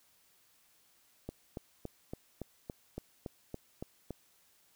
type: click train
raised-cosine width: 2 ms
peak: -26 dBFS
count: 11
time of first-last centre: 1.29-4.107 s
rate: 3.55 Hz
effects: white hiss -68 dBFS RMS until 4.75 s